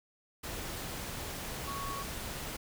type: tone in noise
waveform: sine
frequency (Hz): 1113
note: C#6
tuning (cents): +7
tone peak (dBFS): -38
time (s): 1.67-2.03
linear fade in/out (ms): 10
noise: pink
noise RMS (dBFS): -40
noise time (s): 0.43-2.57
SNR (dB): -1
effects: none